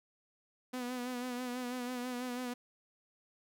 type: tone with vibrato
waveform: sawtooth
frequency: 248.4 Hz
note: B3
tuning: 10 cents sharp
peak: -33 dBFS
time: 0.73-2.54 s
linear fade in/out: 10 ms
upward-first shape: sine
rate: 6.1 Hz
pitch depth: 40 cents each way
effects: none